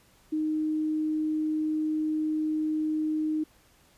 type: tone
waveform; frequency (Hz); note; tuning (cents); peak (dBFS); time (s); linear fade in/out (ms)
sine; 309.8; D#4; -7; -25; 0.32-3.44; 10
effects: pink hiss -61 dBFS RMS until 3.97 s + resampled to 32000 Hz